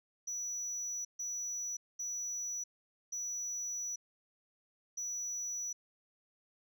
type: tone bursts at uneven times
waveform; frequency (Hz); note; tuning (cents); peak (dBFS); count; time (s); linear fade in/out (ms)
sine; 5900; F#8; -6; -34; 5; 0.27-1.05 / 1.19-1.77 / 1.99-2.64 / 3.12-3.96 / 4.97-5.73; 10
effects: tanh soft clip ceiling -35 dBFS